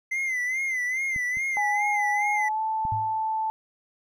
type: tone with vibrato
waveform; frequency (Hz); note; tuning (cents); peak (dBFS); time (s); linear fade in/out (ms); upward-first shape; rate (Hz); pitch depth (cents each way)
triangle; 2053; C7; -33; -23; 0.11-2.49; 10; sine; 2.4; 80
type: clicks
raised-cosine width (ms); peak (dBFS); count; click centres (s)
5; -27 / -32 / -24; 3; 1.162 / 1.371 / 2.852
type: tone with pitch glide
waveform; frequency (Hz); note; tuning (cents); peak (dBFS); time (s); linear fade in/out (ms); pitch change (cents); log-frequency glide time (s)
sine; 829 to 878.3; G#5 to A5; -3 to -3; -24; 1.57-3.5; 0; +100; 2.3-2.61
type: tone with exponential decay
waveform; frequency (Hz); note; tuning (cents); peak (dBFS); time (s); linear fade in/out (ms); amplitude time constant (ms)
sine; 107.2; A2; -45; -26; 2.92-3.25; 0; 71
effects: none